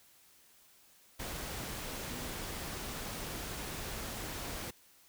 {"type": "tone in noise", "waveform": "sine", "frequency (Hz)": 246.9, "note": "B3", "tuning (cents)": 0, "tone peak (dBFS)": -48, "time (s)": [2.1, 2.31], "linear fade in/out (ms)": 10, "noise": "pink", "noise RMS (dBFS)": -41, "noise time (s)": [1.19, 4.71], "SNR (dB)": -10, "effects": ["white hiss -63 dBFS RMS until 5.08 s"]}